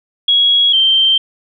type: tone pair in turn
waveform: sine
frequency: 3322 / 3136 Hz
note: G#7 / G7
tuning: 0 / 0 cents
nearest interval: minor second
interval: 100 cents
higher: first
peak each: -8 dBFS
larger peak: neither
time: 0.28-0.73 / 0.73-1.18 s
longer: neither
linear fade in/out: 5 ms
effects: none